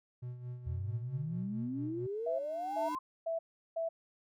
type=tone with tremolo; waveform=triangle; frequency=123.47 Hz; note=B2; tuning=in tune; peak=-36 dBFS; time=0.22-2.07 s; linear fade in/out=10 ms; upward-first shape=sine; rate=4.5 Hz; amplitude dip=60%
type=exponential sweep; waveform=sine; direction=up; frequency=79.3 to 1074 Hz; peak=-35 dBFS; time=0.66-2.99 s; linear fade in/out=10 ms
type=tone with exponential growth; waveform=square; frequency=301.9 Hz; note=D4; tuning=48 cents sharp; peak=-39 dBFS; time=1.93-2.95 s; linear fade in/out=0 ms; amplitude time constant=220 ms
type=tone bursts; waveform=sine; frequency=659.3 Hz; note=E5; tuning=in tune; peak=-32 dBFS; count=4; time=2.26-3.89 s; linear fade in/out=10 ms; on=130 ms; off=370 ms
effects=none